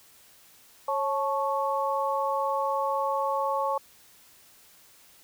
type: tone cluster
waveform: sine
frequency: 548 / 870 / 1106 Hz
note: C#5 / A5 / C#6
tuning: -20 / -20 / -4 cents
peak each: -29 dBFS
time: 0.88-3.78 s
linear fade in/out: 5 ms
effects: white hiss -56 dBFS RMS until 5.23 s